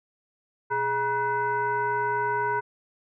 sine tone with frequency modulation, 958 Hz, A#5, 47 cents sharp, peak -23 dBFS, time 0.7-2.61 s, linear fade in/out 20 ms, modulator 540 Hz, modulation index 1, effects none

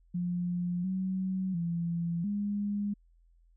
sine tone with pitch steps, 176.5 / 188.1 / 169.7 / 204.3 Hz, F3 / F#3 / F3 / G#3, +19 / +29 / -49 / -28 cents, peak -29 dBFS, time 0.14-2.94 s, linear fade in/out 10 ms, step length 700 ms, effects added 42 Hz sine -60 dBFS peak until 3.56 s

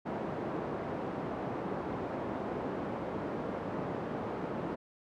pink band-pass noise, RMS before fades -37 dBFS, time 0.05-4.76 s, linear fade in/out 20 ms, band 190 to 870 Hz, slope 12 dB/octave, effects none

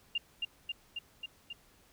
sine tone with echo, 2800 Hz, F7, 4 cents sharp, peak -29 dBFS, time 0.15-0.18 s, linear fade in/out 5 ms, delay 270 ms, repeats 5, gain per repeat -2 dB, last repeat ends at 1.53 s, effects pink hiss -64 dBFS RMS until 1.92 s

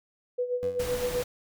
sine tone with tremolo, 493.6 Hz, B4, 1 cent flat, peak -24 dBFS, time 0.38-1.23 s, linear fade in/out 10 ms, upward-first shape sine, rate 7.8 Hz, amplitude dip 70%
20% pulse tone with exponential decay, 91.7 Hz, F#2, 15 cents flat, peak -32 dBFS, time 0.63-1.05 s, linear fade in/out 0 ms, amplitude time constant 90 ms
pink noise, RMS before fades -36 dBFS, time 0.79-1.24 s, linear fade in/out 10 ms
effects none

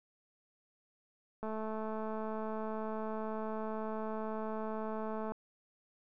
click train, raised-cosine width 1 ms, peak -27 dBFS, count 849, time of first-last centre 1.43-5.32 s, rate 218 Hz, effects none

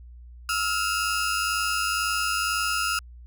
30% pulse tone cluster, 1298 / 1400 / 5030 Hz, E6 / F6 / D#8, -27 / +4 / +18 cents, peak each -26 / -24 / -27 dBFS, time 0.49-2.99 s, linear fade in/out 2 ms, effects added 60 Hz sine -42 dBFS peak until 3.26 s

